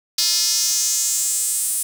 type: tone with high-pass filter sweep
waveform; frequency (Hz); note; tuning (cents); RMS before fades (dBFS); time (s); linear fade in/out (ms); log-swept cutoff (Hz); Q
square; 193; G3; -27; -20; 0.18-1.83; 5; 4800 to 9500; 3.3
effects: none